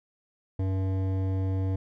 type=tone with hard clipping; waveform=sine; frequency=95.1 Hz; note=F#2; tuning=48 cents sharp; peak=-27 dBFS; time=0.59-1.76 s; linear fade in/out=5 ms; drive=13 dB; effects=none